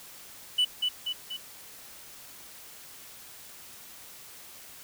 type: tone with echo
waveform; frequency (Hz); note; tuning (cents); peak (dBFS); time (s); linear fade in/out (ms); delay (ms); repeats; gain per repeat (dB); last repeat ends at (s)
sine; 2974; F#7; +8; -18; 0.58-0.65; 10; 240; 3; -5; 1.37
effects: tanh soft clip ceiling -20 dBFS + white hiss -48 dBFS RMS until 4.83 s